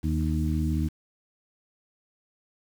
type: harmonic tone with a mistuned harmonic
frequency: 78.4 Hz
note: D#2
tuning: 14 cents sharp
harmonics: 1 / 2 / 3 / 4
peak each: -26 / -29 / -31 / -32 dBFS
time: 0.03-0.89 s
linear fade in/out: 20 ms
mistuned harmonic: 4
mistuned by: -22 cents
effects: 8-bit